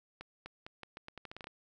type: accelerating click train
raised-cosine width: 0.3 ms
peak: -29 dBFS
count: 13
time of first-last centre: 0.21-1.471 s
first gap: 250 ms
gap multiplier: 0.82
effects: none